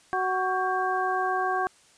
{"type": "harmonic tone with a mistuned harmonic", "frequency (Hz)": 372.7, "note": "F#4", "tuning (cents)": 13, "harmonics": [1, 2, 3, 4], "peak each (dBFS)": [-31, -27, -29, -31], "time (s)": [0.13, 1.67], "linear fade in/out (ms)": 0, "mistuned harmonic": 4, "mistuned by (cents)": 110, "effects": ["white hiss -58 dBFS RMS until 1.97 s", "resampled to 22050 Hz"]}